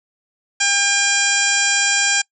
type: harmonic tone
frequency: 802 Hz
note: G5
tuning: 39 cents sharp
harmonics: 1 / 2 / 3 / 4 / 5 / 6 / 7 / 8 / 9 / 10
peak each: -28 / -20 / -22 / -23 / -31 / -25 / -24 / -30 / -20 / -32 dBFS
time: 0.6-2.22 s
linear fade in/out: 10 ms
effects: noise-tail reverb RT60 0.1 s tail -25 dB re dry